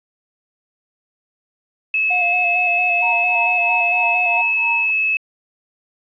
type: tone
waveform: sine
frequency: 2594 Hz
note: E7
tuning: 28 cents flat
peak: -15 dBFS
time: 1.94-5.17 s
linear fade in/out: 2 ms
type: tone with vibrato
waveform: triangle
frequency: 710 Hz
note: F5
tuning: 28 cents sharp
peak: -19 dBFS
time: 2.1-4.42 s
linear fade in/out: 10 ms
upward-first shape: square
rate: 4.4 Hz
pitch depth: 29 cents each way
type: tone with tremolo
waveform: sine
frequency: 932.3 Hz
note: A#5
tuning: in tune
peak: -20 dBFS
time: 3.02-4.91 s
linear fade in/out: 10 ms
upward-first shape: triangle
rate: 3.1 Hz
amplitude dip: 100%
effects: resampled to 8000 Hz + 8-bit